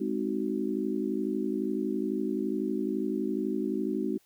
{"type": "chord", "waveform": "sine", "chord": "Ab dominant seventh", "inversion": "none", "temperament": "just", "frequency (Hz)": [207.7, 259.6, 311.5, 373.8], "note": ["Ab3", "C4", "Eb4", "Gb4"], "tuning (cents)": [0, -13, 2, 18], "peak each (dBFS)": -33, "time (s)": [0, 4.18], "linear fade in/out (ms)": 10, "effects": ["white hiss -66 dBFS RMS until 4.25 s"]}